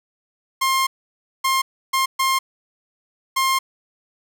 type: tone bursts at uneven times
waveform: sawtooth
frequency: 1062 Hz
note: C6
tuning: 25 cents sharp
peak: -13 dBFS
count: 5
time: 0.61-0.87 / 1.44-1.62 / 1.93-2.06 / 2.19-2.39 / 3.36-3.59 s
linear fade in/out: 10 ms
effects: none